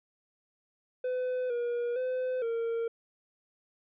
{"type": "tone with pitch steps", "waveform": "triangle", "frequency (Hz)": [505, 478.5, 510, 460.6], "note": ["B4", "A#4", "C5", "A#4"], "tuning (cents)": [39, 45, -44, -21], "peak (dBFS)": -27, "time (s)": [1.04, 2.88], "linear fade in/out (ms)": 5, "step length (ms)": 460, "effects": ["resampled to 8000 Hz"]}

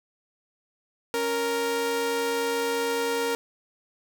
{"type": "tone pair together", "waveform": "sawtooth", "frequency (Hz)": [277.8, 466.2], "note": ["C#4", "A#4"], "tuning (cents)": [4, 0], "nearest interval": "major sixth", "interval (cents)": 896, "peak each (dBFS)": [-30, -21], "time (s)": [1.14, 3.35], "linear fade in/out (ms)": 0, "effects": ["10-bit"]}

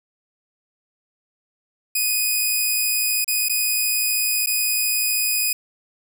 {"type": "tone with dropouts", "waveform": "5% pulse", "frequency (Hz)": 2489, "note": "D#7", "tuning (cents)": 0, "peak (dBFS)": -9, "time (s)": [1.95, 5.53], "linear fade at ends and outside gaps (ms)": 5, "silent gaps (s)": [[3.245, 3.278], [3.486, 3.495], [4.461, 4.47]], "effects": []}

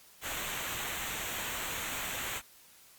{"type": "noise with comb filter", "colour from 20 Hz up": "pink", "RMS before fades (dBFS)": -37, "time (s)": [0.21, 2.42], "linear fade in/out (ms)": 50, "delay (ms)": 0.2, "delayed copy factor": -0.7, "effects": ["white hiss -58 dBFS RMS until 2.98 s", "Opus 48 kbps"]}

